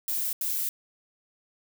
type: noise bursts at uneven times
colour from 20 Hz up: violet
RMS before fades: -29 dBFS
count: 2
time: 0.08-0.33 / 0.41-0.69 s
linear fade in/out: 2 ms
effects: none